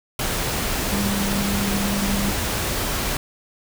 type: tone in noise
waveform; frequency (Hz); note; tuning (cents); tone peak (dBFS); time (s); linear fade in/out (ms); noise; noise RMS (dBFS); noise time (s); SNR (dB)
sine; 199.8; G3; +33; -23; 0.92-2.31; 2; pink; -24; 0.19-3.17; -2
effects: none